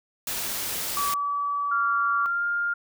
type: noise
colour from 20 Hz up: white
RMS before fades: -30 dBFS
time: 0.27-1.14 s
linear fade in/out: 2 ms
type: tone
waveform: sine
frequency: 1147 Hz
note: D6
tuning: 41 cents flat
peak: -24 dBFS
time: 0.97-2.26 s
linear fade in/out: 0 ms
type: tone with pitch glide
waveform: sine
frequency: 1388 to 1404.9 Hz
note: F6 to F6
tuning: -11 to +10 cents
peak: -23 dBFS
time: 1.71-2.74 s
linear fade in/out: 10 ms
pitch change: +21 cents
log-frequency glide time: 2.31-2.44 s
effects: none